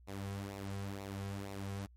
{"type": "tone with flanger", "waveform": "sawtooth", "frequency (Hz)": 98.7, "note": "G2", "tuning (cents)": 12, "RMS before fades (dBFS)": -42, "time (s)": [0.07, 1.87], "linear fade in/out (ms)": 20, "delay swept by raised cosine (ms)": [0.62, 3.42], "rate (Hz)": 2.1, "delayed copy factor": -0.6, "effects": ["added 60 Hz sine -57 dBFS peak until 1.96 s", "MP3 64 kbps"]}